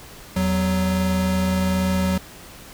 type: tone pair together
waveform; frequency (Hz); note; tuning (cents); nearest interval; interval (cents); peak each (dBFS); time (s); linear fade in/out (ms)
square; 82.9 / 186.32; E2 / F#3; +10 / +12; octave + major second; 1402; -26 / -20; 0.36-2.18; 5
effects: pink hiss -42 dBFS RMS until 2.73 s